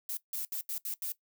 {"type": "noise bursts at uneven times", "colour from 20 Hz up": "violet", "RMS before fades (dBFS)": -36, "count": 6, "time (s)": [[0.09, 0.17], [0.33, 0.45], [0.52, 0.61], [0.69, 0.78], [0.85, 0.94], [1.02, 1.12]], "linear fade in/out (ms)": 2, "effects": ["noise-tail reverb RT60 0.1 s tail -17 dB re dry"]}